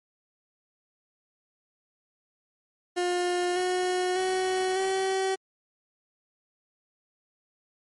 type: tone with pitch steps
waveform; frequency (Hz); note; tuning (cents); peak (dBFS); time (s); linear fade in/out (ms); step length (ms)
30% pulse; 355.9 / 364.4 / 373.2 / 382.1; F4 / F#4 / F#4 / G4; +33 / -26 / +15 / -44; -22; 2.96-5.36; 20; 600
effects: MP3 48 kbps